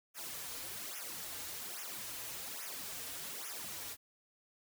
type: noise with flanger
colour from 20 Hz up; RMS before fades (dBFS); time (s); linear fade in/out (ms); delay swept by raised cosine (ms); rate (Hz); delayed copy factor
white; -44; 0.14-3.97; 50; 0.23 to 5.43; 1.2; -0.95
effects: none